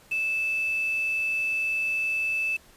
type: tone with quantisation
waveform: sine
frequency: 2629 Hz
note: E7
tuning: 5 cents flat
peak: -24 dBFS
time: 0.11-2.57 s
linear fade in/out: 10 ms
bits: 7
effects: pink hiss -55 dBFS RMS until 2.76 s + resampled to 32000 Hz